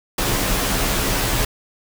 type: noise with comb filter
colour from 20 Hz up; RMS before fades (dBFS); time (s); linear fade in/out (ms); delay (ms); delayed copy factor
pink; -20; 0.18-1.45; 5; 13; -0.7
effects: none